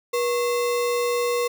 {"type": "tone with sample-and-hold", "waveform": "sine", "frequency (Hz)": 482.2, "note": "B4", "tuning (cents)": -41, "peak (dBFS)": -20, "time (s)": [0.13, 1.48], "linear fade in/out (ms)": 10, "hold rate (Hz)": 1575, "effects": []}